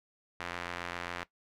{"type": "tone with band-pass filter", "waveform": "sawtooth", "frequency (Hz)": 87.4, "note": "F2", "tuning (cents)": 2, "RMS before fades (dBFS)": -40, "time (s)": [0.4, 1.24], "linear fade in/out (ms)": 0, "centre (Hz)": 1800, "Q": 1, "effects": ["noise-tail reverb RT60 0.1 s tail -17 dB re dry"]}